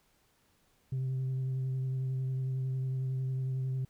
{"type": "tone with vibrato", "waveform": "sine", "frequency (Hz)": 130.81, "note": "C3", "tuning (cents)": 0, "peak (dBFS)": -28, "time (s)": [0.92, 3.85], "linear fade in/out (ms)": 5, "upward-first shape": "triangle", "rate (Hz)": 11, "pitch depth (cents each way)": 19, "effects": ["tanh soft clip ceiling -29 dBFS", "pink hiss -70 dBFS RMS until 3.89 s"]}